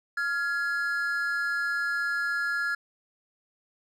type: tone pair together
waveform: triangle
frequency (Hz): 1396.9 / 1680.3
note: F6 / G#6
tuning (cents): 0 / +20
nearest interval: minor third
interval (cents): 320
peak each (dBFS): -27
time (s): 0.17-2.75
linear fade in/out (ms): 5
effects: none